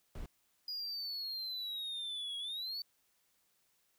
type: noise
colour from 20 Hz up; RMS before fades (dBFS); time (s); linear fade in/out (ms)
brown; -43; 0.15-0.26; 2
type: exponential two-way sweep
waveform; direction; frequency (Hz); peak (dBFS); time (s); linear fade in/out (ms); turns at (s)
triangle; down then up; 4918 to 3304 to 4579; -37; 0.68-2.82; 2; 2.38
effects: white hiss -75 dBFS RMS until 3.98 s